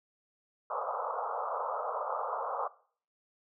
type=band-pass noise; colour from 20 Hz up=white; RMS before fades=-35 dBFS; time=0.7-2.68 s; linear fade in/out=5 ms; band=460 to 1300 Hz; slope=96 dB/octave; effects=noise-tail reverb RT60 0.5 s tail -20 dB re dry